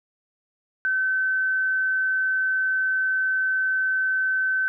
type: tone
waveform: sine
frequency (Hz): 1531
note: G6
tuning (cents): -41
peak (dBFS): -20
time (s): 0.85-4.68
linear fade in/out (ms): 0
effects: none